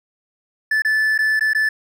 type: tone with dropouts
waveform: triangle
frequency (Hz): 1746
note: A6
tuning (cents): -14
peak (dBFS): -13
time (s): 0.71-1.69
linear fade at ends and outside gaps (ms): 5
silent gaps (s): 0.821-0.848 / 1.179-1.188 / 1.395-1.408 / 1.534-1.548
effects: none